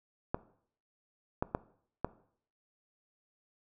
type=clicks; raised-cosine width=1 ms; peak=-16 dBFS; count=4; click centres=0.345 / 1.425 / 1.549 / 2.046 s; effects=noise-tail reverb RT60 0.6 s tail -18 dB re dry